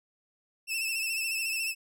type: tone with vibrato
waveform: sawtooth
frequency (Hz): 2651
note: E7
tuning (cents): +9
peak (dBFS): -26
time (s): 0.67-1.75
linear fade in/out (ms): 50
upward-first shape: sine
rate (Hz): 14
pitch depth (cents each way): 49
effects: none